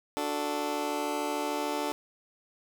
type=chord; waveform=20% pulse; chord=D major; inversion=none; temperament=just; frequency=293.7 / 367.1 / 440.5 Hz; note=D4 / F#4 / A4; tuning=0 / -14 / +2 cents; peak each=-28 / -32 / -30 dBFS; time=0.17-1.92 s; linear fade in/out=0 ms; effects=none